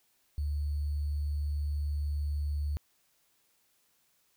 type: tone with sample-and-hold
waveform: sine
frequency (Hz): 73.3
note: D2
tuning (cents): -3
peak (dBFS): -29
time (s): 0.38-2.77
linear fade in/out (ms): 0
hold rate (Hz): 4410
effects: white hiss -71 dBFS RMS until 4.36 s